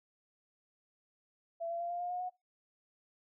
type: tone with pitch steps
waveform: sine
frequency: 671 / 680.4 / 689.9 / 699.5 / 709.3 / 719.2 / 729.2 Hz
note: E5 / F5 / F5 / F5 / F5 / F#5 / F#5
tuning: +31 / -45 / -21 / +3 / +27 / -49 / -25 cents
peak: -35 dBFS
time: 1.6-2.3 s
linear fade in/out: 20 ms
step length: 100 ms
effects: noise-tail reverb RT60 0.2 s tail -22 dB re dry